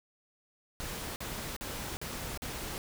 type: noise bursts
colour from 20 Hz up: pink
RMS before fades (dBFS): -39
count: 5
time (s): 0.8-2.78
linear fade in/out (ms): 0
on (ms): 360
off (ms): 45
effects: none